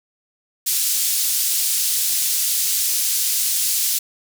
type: band-pass noise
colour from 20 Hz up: white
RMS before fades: -20 dBFS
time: 0.66-3.99 s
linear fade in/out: 10 ms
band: 4400 to 15000 Hz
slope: 12 dB/octave
effects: none